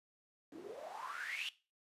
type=noise with band-pass filter sweep; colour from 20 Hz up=white; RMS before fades=-45 dBFS; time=0.52-1.49 s; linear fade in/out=2 ms; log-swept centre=290 to 3100 Hz; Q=9.3; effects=noise-tail reverb RT60 0.3 s tail -17 dB re dry + resampled to 32000 Hz